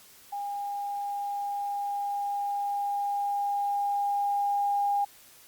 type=tone with level ramp; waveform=sine; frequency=810 Hz; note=G#5; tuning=43 cents flat; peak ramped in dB=-31 to -23 dBFS; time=0.32-5.05 s; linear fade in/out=10 ms; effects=white hiss -54 dBFS RMS until 5.47 s + Opus 48 kbps